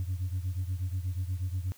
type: beating tone pair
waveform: sine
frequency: 89.3 / 97.6 Hz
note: F2 / G2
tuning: +39 / -7 cents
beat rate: 8.3 Hz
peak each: -30 / -33 dBFS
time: 0-1.72 s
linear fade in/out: 0 ms
effects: tanh soft clip ceiling -26 dBFS + white hiss -58 dBFS RMS until 1.77 s